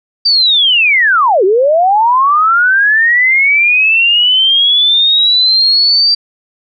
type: linear two-way sweep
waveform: sine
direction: down then up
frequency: 4699 to 358.6 to 4699 Hz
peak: -6 dBFS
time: 0.25-6.15 s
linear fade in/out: 10 ms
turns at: 1.44 s
effects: none